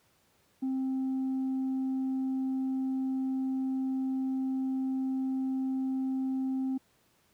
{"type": "tone with tanh clipping", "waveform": "sine", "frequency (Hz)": 263.4, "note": "C4", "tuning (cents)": 12, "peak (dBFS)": -29, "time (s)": [0.62, 6.78], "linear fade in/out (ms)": 10, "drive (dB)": 1, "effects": ["pink hiss -68 dBFS RMS until 7.33 s", "high-pass 80 Hz 12 dB/octave"]}